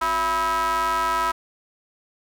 square ring-modulated tone, 155.56 Hz, D#3, in tune, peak -18 dBFS, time 0.01-1.32 s, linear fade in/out 10 ms, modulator 1140 Hz, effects none

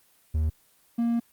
triangle tone pair in turn, 78.1 / 234 Hz, D#2 / A#3, +7 / +7 cents, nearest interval octave + perfect fifth, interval 1900 cents, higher second, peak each -20 dBFS, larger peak neither, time 0.34-0.5 / 0.98-1.2 s, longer second, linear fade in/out 10 ms, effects white hiss -62 dBFS RMS until 1.32 s + Opus 24 kbps

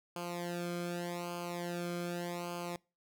sawtooth tone with flanger, 174.2 Hz, F3, 4 cents flat, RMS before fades -39 dBFS, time 0.16-2.76 s, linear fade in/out 2 ms, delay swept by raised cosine 0.53 to 1.09 ms, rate 0.84 Hz, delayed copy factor -1, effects noise-tail reverb RT60 0.3 s tail -25 dB re dry

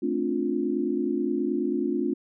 sine chord, D minor seventh, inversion second, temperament just, 220.2 / 264.3 / 293.7 / 352.4 Hz, A3 / C4 / D4 / F4, +2 / +18 / 0 / +16 cents, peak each -31 / -29 / -29 / -28 dBFS, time 0.02-2.14 s, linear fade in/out 10 ms, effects none

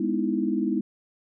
sine chord, E major seventh, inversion first, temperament just, 206 / 247.2 / 309 / 329.6 Hz, G#3 / B3 / D#4 / E4, -14 / +2 / -12 / 0 cents, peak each -28 dBFS, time 0-0.81 s, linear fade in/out 5 ms, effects none

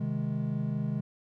triangle chord, Ab major, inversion first, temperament equal, 130.81 / 155.56 / 207.7 Hz, C3 / Eb3 / Ab3, 0 / 0 / 0 cents, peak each -31 dBFS, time 0-1.01 s, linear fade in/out 10 ms, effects none

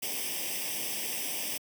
white noise with comb filter, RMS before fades -34 dBFS, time 0.02-1.58 s, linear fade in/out 10 ms, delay 0.36 ms, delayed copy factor +0.9, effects high-pass 200 Hz 12 dB/octave

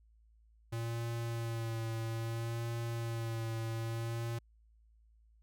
square tone with vibrato, 115 Hz, A#2, 23 cents flat, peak -36 dBFS, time 0.72-4.39 s, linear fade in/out 10 ms, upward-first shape sine, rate 0.61 Hz, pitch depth 25 cents each way, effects added 55 Hz sine -62 dBFS peak until 5.42 s

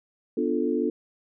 sine chord, B half-diminished seventh, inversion none, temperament equal, 246.9 / 293.7 / 349.2 / 440 Hz, B3 / D4 / F4 / A4, 0 / 0 / 0 / 0 cents, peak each -28 dBFS, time 0.37-0.9 s, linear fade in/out 5 ms, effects none

